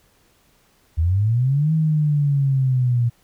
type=linear two-way sweep; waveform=sine; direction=up then down; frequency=76 to 160 to 117.4 Hz; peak=-15 dBFS; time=0.97-3.1 s; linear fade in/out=20 ms; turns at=1.73 s; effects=pink hiss -59 dBFS RMS until 3.23 s